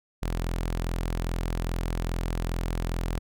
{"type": "tone", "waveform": "sawtooth", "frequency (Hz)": 42.44, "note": "F1", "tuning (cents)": -49, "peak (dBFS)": -23, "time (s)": [0.22, 3.19], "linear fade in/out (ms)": 10, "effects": []}